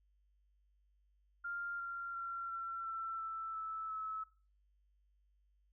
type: tone with pitch steps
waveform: sine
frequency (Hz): 1396.9 / 1382.5 / 1368.2 / 1354 / 1340 / 1326.1 / 1312.4 / 1298.8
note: F6 / F6 / F6 / E6 / E6 / E6 / E6 / E6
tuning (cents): 0 / -18 / -36 / +46 / +28 / +10 / -8 / -26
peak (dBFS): -39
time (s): 1.44-4.24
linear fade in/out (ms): 10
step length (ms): 350
effects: noise-tail reverb RT60 0.4 s tail -18 dB re dry + added 50 Hz sine -70 dBFS peak until 5.72 s